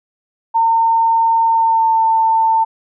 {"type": "tone with pitch glide", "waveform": "sine", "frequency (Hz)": [910, 895.9], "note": ["A#5", "A5"], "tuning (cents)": [-42, 31], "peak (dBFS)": -10, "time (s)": [0.54, 2.65], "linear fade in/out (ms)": 20, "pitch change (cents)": -27, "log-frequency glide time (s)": [1.45, 2.06], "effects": []}